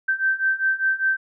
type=beating tone pair; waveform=sine; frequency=1553 / 1558 Hz; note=G6 / G6; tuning=-17 / -11 cents; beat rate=5 Hz; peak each=-23 / -21 dBFS; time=0.08-1.17 s; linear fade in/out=10 ms; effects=none